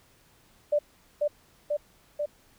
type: tone with echo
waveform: sine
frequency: 590 Hz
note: D5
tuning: 8 cents sharp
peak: -20 dBFS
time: 0.72-0.79 s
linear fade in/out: 10 ms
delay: 490 ms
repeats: 3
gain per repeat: -2 dB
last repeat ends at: 2.26 s
effects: pink hiss -61 dBFS RMS until 2.58 s